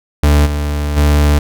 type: tone with level steps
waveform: 40% pulse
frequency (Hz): 73.42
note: D2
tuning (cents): 0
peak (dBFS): -6 / -14 / -7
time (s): 0.23-1.39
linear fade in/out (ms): 5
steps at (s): 0.45 / 0.96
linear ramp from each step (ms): 20
effects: none